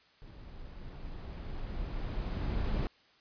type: noise with level ramp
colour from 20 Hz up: brown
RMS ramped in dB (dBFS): -49 to -30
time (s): 0.22-2.87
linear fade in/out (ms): 0
effects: white hiss -64 dBFS RMS until 3.2 s + resampled to 11025 Hz